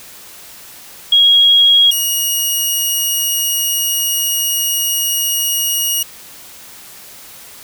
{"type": "tone pair in turn", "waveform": ["sine", "10% pulse"], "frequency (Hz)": [3296, 2881], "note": ["G#7", "F#7"], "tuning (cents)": [-14, -47], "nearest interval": "major second", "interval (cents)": 233, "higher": "first", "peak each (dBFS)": -6, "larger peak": "neither", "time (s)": [[1.12, 1.91], [1.91, 6.03]], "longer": "second", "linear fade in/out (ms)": 5, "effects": ["white hiss -37 dBFS RMS until 7.63 s"]}